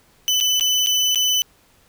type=tone with dropouts; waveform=30% pulse; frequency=3006 Hz; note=F#7; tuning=27 cents sharp; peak=-13 dBFS; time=0.28-1.42 s; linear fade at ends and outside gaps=0 ms; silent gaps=0.402-0.409 / 0.597-0.609 / 0.862-0.87 / 1.147-1.157 s; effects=pink hiss -56 dBFS RMS until 1.88 s